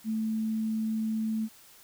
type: tone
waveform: sine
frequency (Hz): 220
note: A3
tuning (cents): 0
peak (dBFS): -27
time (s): 0.04-1.49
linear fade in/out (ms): 50
effects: white hiss -55 dBFS RMS until 1.83 s